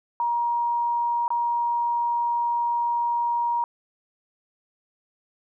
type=tone with dropouts; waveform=sine; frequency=947 Hz; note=A#5; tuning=27 cents sharp; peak=-21 dBFS; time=0.2-3.64 s; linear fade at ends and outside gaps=1 ms; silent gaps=1.28-1.304 s; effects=none